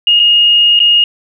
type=tone with dropouts; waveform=sine; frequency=2856 Hz; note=F7; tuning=38 cents sharp; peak=-5 dBFS; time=0.07-1.04 s; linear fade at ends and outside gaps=2 ms; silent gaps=0.194-0.198 / 0.792-0.801 s; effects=none